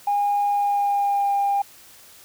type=tone with pitch glide; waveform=sine; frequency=815 to 801.9 Hz; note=G#5 to G5; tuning=-33 to +39 cents; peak=-17 dBFS; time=0.07-1.62 s; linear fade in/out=5 ms; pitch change=-28 cents; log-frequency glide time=0.48-1.32 s; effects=tanh soft clip ceiling -14 dBFS + white hiss -48 dBFS RMS until 2.24 s